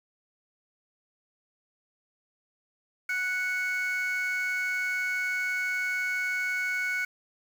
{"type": "tone pair together", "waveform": "triangle", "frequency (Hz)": [1480, 2217], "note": ["F#6", "C#7"], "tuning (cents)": [0, 0], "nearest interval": "perfect fifth", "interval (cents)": 700, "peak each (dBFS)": -27, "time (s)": [3.09, 7.05], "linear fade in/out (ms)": 5, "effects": ["tanh soft clip ceiling -21 dBFS", "8-bit"]}